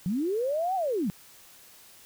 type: linear two-way sweep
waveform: sine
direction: up then down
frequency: 164.81 to 782 to 164.81 Hz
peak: -25 dBFS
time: 0.06-1.1 s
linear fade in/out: 0 ms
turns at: 0.75 s
effects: white hiss -53 dBFS RMS until 2.05 s